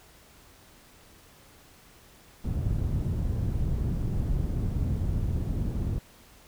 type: low-pass noise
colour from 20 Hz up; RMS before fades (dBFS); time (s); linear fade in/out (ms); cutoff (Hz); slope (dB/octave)
white; -28; 2.44-5.99; 5; 110; 12
effects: pink hiss -55 dBFS RMS until 6.47 s